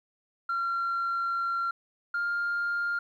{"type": "tone pair in turn", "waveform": "sine", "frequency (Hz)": [1373, 1402.7], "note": ["F6", "F6"], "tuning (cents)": [-30, 7], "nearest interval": "unison", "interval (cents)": 37, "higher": "second", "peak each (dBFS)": -25, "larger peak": "neither", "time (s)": [[0.49, 1.71], [2.14, 2.99]], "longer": "first", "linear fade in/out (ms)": 5, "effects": ["tanh soft clip ceiling -24 dBFS", "11-bit"]}